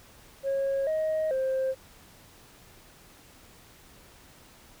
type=tone with pitch steps; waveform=sine; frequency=546 / 628 / 527 Hz; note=C#5 / D#5 / C5; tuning=-26 / +16 / +12 cents; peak=-23 dBFS; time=0.43-1.75 s; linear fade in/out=50 ms; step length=440 ms; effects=tanh soft clip ceiling -23 dBFS + pink hiss -54 dBFS RMS until 4.8 s